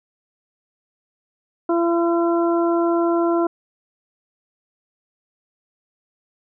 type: harmonic tone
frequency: 339.2 Hz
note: E4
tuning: 50 cents sharp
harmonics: 1 / 2 / 3 / 4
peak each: -17 / -23 / -27 / -29 dBFS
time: 1.69-3.47 s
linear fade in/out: 5 ms
effects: none